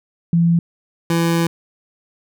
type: tone pair in turn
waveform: sine / 25% pulse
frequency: 169 / 167.54 Hz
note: E3 / E3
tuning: +43 / +28 cents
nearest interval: unison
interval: 15 cents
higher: first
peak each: -11 dBFS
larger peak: neither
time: 0.33-0.59 / 1.1-1.47 s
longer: second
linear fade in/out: 2 ms
effects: none